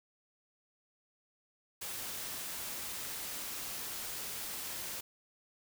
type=noise; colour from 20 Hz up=white; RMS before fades=-41 dBFS; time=1.81-5.01 s; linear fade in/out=10 ms; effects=none